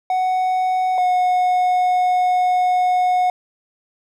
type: tone pair in turn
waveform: triangle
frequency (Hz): 742 / 728.8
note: F#5 / F#5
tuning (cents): +5 / -26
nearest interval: unison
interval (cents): 31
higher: first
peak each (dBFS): -14 / -12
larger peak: second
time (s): 0.1-0.98 / 0.98-3.3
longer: second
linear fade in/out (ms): 2
effects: none